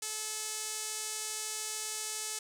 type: tone with band-pass filter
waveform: sawtooth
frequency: 432.9 Hz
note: A4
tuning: 28 cents flat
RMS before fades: -38 dBFS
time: 0.02-2.39 s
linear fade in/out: 5 ms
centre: 8000 Hz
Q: 1.7
effects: none